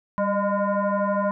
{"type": "tone with frequency modulation", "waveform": "sine", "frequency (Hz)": 209.2, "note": "G#3", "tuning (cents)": 13, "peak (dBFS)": -20, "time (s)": [0.18, 1.31], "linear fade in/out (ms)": 0, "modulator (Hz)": 406, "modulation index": 2.4, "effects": []}